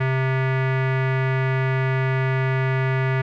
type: tone with low-pass filter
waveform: square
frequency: 131.6 Hz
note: C3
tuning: 10 cents sharp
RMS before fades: -21 dBFS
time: 0-3.22 s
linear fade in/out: 10 ms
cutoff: 2000 Hz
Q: 2.9
effects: none